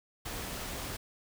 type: noise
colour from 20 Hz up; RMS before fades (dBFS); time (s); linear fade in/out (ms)
pink; -39; 0.25-0.97; 10
effects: none